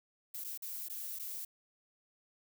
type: noise with dropouts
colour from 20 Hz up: violet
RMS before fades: -42 dBFS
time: 0.34-1.45 s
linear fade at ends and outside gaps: 5 ms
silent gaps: 0.441-0.445 / 0.576-0.622 / 0.885-0.897 / 1.189-1.195 s
effects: none